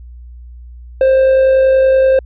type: tone with amplitude modulation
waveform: triangle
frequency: 528 Hz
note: C5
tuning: 16 cents sharp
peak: -4 dBFS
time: 1.01-2.19 s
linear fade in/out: 2 ms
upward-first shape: sine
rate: 50.5 Hz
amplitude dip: 25%
effects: added 60 Hz sine -31 dBFS peak until 2.25 s + resampled to 8000 Hz